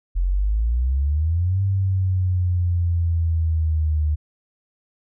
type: exponential two-way sweep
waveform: sine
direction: up then down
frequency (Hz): 42.54 to 98 to 75.3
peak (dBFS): -17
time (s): 0.15-4.16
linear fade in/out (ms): 20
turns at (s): 1.62
effects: none